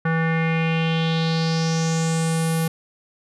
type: tone with low-pass filter sweep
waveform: square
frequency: 162.9 Hz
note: E3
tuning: 20 cents flat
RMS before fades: -21 dBFS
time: 0.05-2.68 s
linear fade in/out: 5 ms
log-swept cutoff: 1600 to 12000 Hz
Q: 4
effects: none